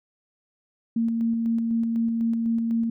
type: tone with tremolo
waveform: sine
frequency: 229.3 Hz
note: A#3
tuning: 28 cents flat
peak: -20 dBFS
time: 0.96-2.9 s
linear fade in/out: 5 ms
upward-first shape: square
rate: 4 Hz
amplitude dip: 25%
effects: none